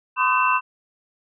sine tone cluster, 1018 / 1117 / 1241 / 1528 / 2681 Hz, C6 / C#6 / D#6 / G6 / E7, -48 / +13 / -5 / -45 / +29 cents, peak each -19 / -26 / -25 / -26 / -23 dBFS, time 0.16-0.61 s, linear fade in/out 50 ms, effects none

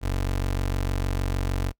25% pulse tone, 46.53 Hz, F#1, 10 cents sharp, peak -20 dBFS, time 0.01-1.73 s, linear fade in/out 50 ms, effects noise-tail reverb RT60 0.1 s tail -25 dB re dry

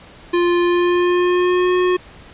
square tone with pitch glide, 349.2 to 362.6 Hz, F4 to F#4, 0 to -35 cents, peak -14 dBFS, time 0.33-1.97 s, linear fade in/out 10 ms, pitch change +65 cents, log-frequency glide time 0.62-1.73 s, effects pink hiss -42 dBFS RMS until 2.33 s + resampled to 8000 Hz

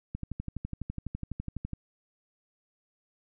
click train, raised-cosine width 5 ms, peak -22 dBFS, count 20, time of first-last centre 0.15-1.733 s, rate 12 Hz, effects none

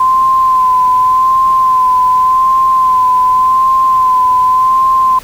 sine tone with vibrato, 1030 Hz, C6, 28 cents flat, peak -6 dBFS, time 0-5.19 s, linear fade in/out 5 ms, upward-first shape sine, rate 0.87 Hz, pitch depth 32 cents each way, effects pink hiss -34 dBFS RMS until 5.23 s

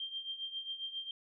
sine tone with tremolo, 3172 Hz, G7, 20 cents sharp, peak -35 dBFS, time 0-1.11 s, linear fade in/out 2 ms, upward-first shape triangle, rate 7.4 Hz, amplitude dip 80%, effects none

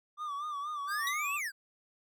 triangle tone with vibrato, 1174.7 Hz, D6, in tune, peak -33 dBFS, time 0.17-1.41 s, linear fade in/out 50 ms, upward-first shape sine, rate 4.2 Hz, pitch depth 80 cents each way
square exponential two-way sweep, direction up then down, 1510 to 2725 to 1510 Hz, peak -34 dBFS, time 0.87-1.52 s, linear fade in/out 50 ms, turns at 1.35 s
45% pulse tone with exponential decay, 3801 Hz, A#7, 33 cents sharp, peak -31 dBFS, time 1.07-1.2 s, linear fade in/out 1 ms, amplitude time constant 28 ms
effects none

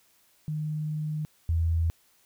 sine tone pair in turn, 153.1 / 82.61 Hz, D#3 / E2, -28 / +4 cents, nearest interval major seventh, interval 1068 cents, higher first, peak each -28 / -22 dBFS, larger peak second, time 0.48-1.25 / 1.49-1.9 s, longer first, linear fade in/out 0 ms, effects white hiss -64 dBFS RMS until 2.25 s

